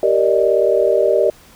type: chord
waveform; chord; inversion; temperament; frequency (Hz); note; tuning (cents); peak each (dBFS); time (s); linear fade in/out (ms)
sine; Eb major seventh; first; just; 388.9 / 466.7 / 583.4 / 622.3; G4 / Bb4 / D5 / Eb5; -14 / +2 / -12 / 0; -17; 0.03-1.3; 2
effects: pink hiss -46 dBFS RMS until 1.55 s